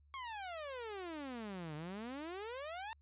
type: exponential two-way sweep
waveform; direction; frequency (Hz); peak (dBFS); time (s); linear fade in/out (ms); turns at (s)
sawtooth; down then up; 1108.7 to 146.83 to 919; -39; 0.14-2.93; 0; 1.75
effects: added 72 Hz sine -64 dBFS peak until 3.01 s + resampled to 8000 Hz